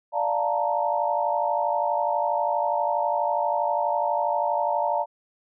sine chord, Bb major seventh, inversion first, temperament equal, 587.3 / 698.5 / 880 / 932.3 Hz, D5 / F5 / A5 / Bb5, 0 / 0 / 0 / 0 cents, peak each -27 dBFS, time 0.12-5.06 s, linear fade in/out 50 ms, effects none

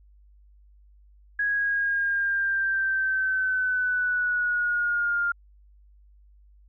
sine linear sweep, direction down, 1661.2 to 1400 Hz, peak -22 dBFS, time 1.39-5.32 s, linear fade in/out 5 ms, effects added 50 Hz sine -52 dBFS peak until 6.68 s

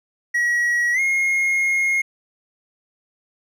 triangle tone with pitch glide, 1914 to 2148 Hz, A#6 to C7, +45 to +45 cents, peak -15 dBFS, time 0.34-2.02 s, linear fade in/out 10 ms, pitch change +200 cents, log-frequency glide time 0.93-1 s, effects none

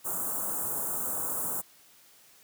white band-stop noise, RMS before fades -32 dBFS, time 0.04-1.62 s, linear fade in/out 20 ms, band 1400 to 7400 Hz, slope 48 dB/octave, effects white hiss -58 dBFS RMS until 2.43 s + high-pass 100 Hz 12 dB/octave

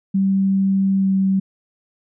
sine tone with pitch glide, 193.8 to 192.24 Hz, G3 to G3, -20 to -34 cents, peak -14 dBFS, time 0.14-1.4 s, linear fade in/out 10 ms, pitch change -14 cents, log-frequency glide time 0.97-1.09 s, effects none

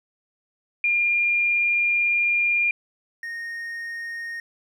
sine / triangle tone pair in turn, 2406 / 1853.4 Hz, D7 / A#6, +41 / -10 cents, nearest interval perfect fourth, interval 451 cents, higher first, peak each -18 / -28 dBFS, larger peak first, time 0.84-2.71 / 3.23-4.4 s, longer first, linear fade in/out 2 ms, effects none

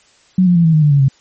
sine tone with pitch steps, 185 / 176.95 / 169.25 / 161.89 / 154.85 / 148.11 / 141.67 / 135.51 Hz, F#3 / F3 / E3 / E3 / D#3 / D3 / C#3 / C#3, 0 / +23 / +46 / -31 / -8 / +15 / +38 / -39 cents, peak -7 dBFS, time 0.38-1.084 s, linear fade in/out 5 ms, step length 88 ms, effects white hiss -51 dBFS RMS until 1.2 s + MP3 32 kbps

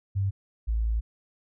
sine tone pair in turn, 98 / 55.5 Hz, G2 / A1, 0 / +16 cents, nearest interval minor seventh, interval 984 cents, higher first, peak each -23 dBFS, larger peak neither, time 0.15-0.31 / 0.67-1.01 s, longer second, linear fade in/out 20 ms, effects none

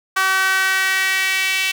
sawtooth tone with high-pass filter sweep, 380.6 Hz, F#4, 49 cents sharp, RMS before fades -18 dBFS, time 0.16-1.72 s, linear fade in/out 10 ms, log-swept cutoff 1300 to 2500 Hz, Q 3.3, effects none

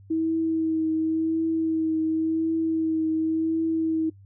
sine tone with vibrato, 321.3 Hz, E4, 44 cents flat, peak -21 dBFS, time 0.1-4.1 s, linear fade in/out 10 ms, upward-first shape triangle, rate 0.92 Hz, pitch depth 22 cents each way, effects noise-tail reverb RT60 0.1 s tail -20 dB re dry + added 98 Hz sine -47 dBFS peak until 4.25 s

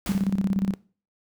pink noise with exponential decay, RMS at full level -31 dBFS, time 0.06-0.43 s, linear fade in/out 2 ms, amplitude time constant 79 ms
sine tone with tremolo, 194.4 Hz, G3, 14 cents flat, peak -19 dBFS, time 0.09-0.74 s, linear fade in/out 2 ms, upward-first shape square, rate 17 Hz, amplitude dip 80%
effects noise-tail reverb RT60 0.4 s tail -21 dB re dry

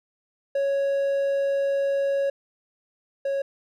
triangle tone pair in turn, 554.4 / 551.2 Hz, C#5 / C#5, 0 / -10 cents, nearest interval unison, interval 10 cents, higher first, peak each -19 / -21 dBFS, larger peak first, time 0.55-2.3 / 3.25-3.42 s, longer first, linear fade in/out 5 ms, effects none

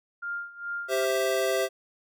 sine tone with tremolo, 1401 Hz, F6, 5 cents sharp, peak -29 dBFS, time 0.22-1.05 s, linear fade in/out 10 ms, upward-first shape sine, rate 2.4 Hz, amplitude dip 85%
square chord, C major, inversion second, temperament equal, 392 / 523.3 / 659.3 Hz, G4 / C5 / E5, 0 / 0 / 0 cents, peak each -29 dBFS, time 0.88-1.69 s, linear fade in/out 50 ms
effects none

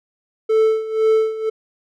triangle tone with tremolo, 440 Hz, A4, in tune, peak -9 dBFS, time 0.49-1.5 s, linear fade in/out 10 ms, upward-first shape sine, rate 2 Hz, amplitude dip 80%, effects none

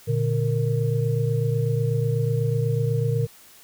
sine tone cluster, 118.2 / 146.3 / 464.1 Hz, A#2 / D3 / A#4, +24 / -6 / -8 cents, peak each -22 / -25 / -27 dBFS, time 0.07-3.27 s, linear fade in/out 20 ms, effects white hiss -50 dBFS RMS until 3.63 s

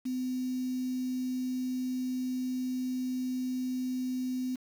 sine tone with quantisation, 254.5 Hz, C4, 48 cents flat, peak -30 dBFS, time 0.05-4.56 s, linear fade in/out 10 ms, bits 8, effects none

